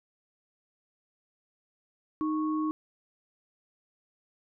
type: tone pair together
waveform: sine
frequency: 310 / 1104.7 Hz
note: D#4 / C#6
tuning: -6 / -6 cents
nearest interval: octave + minor seventh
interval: 2200 cents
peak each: -27 / -35 dBFS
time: 2.21-2.71 s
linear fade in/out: 0 ms
effects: none